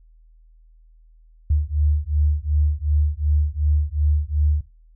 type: beating tone pair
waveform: sine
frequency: 73.42 / 76.12 Hz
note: D2 / D#2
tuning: 0 / -37 cents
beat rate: 2.7 Hz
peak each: -20 dBFS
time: 1.5-4.61 s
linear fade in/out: 5 ms
effects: noise-tail reverb RT60 0.3 s tail -18 dB re dry + added 40 Hz sine -48 dBFS peak until 4.95 s